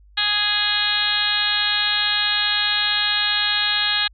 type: harmonic tone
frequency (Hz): 415.3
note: G#4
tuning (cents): 0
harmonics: 2 / 3 / 4 / 5 / 6 / 7 / 8 / 9 / 10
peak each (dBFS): -32 / -32 / -24 / -32 / -29 / -29 / -24 / -24 / -25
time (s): 0.17-4.08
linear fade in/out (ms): 10
effects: added 50 Hz sine -47 dBFS peak until 4.13 s